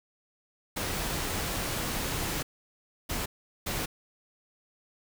pink noise bursts at uneven times, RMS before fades -32 dBFS, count 3, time 0.76-2.43 / 3.09-3.26 / 3.66-3.86 s, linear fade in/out 10 ms, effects none

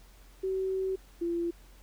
sine tone pair in turn, 380 / 341.3 Hz, F#4 / F4, +46 / -40 cents, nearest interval major second, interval 186 cents, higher first, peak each -28 / -28 dBFS, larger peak neither, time 0.43-0.96 / 1.21-1.51 s, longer first, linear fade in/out 10 ms, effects added 45 Hz sine -53 dBFS peak until 1.82 s + pink hiss -60 dBFS RMS until 1.82 s

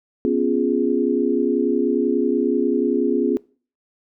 sine chord, C# dominant seventh, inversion third, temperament equal, 246.9 / 277.2 / 349.2 / 415.3 Hz, B3 / C#4 / E#4 / G#4, 0 / 0 / 0 / 0 cents, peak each -22 dBFS, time 0.25-3.37 s, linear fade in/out 0 ms, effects noise-tail reverb RT60 0.4 s tail -22 dB re dry

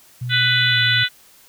sine tone with pitch glide, 123.6 to 118.63 Hz, B2 to A#2, +2 to +31 cents, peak -23 dBFS, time 0.21-1.04 s, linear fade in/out 10 ms, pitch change -71 cents, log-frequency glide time 0.7-0.77 s
harmonic tone, 495.9 Hz, B4, 7 cents sharp, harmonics 3 / 4 / 5 / 6 / 7 / 8, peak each -19 / -22 / -27 / -23 / -20 / -24 dBFS, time 0.29-1.09 s, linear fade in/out 50 ms
effects white hiss -50 dBFS RMS until 1.48 s

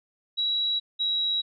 sine tone pair in turn, 3889 / 3868 Hz, B7 / B7, -27 / -37 cents, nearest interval unison, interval 10 cents, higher first, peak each -23 dBFS, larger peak neither, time 0.37-0.8 / 0.99-1.42 s, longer neither, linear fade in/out 20 ms, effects none

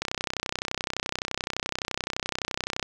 click train, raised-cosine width 0.2 ms, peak -10 dBFS, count 90, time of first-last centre 0.02-2.828 s, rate 31.7 Hz, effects none

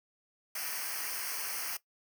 white noise with comb filter, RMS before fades -37 dBFS, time 0.55-1.77 s, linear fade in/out 5 ms, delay 0.27 ms, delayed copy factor -1, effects noise-tail reverb RT60 0.1 s tail -17 dB re dry

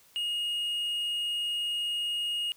triangle tone, 2865 Hz, F7, 44 cents sharp, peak -27 dBFS, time 0.16-2.52 s, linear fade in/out 0 ms, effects white hiss -60 dBFS RMS until 2.56 s

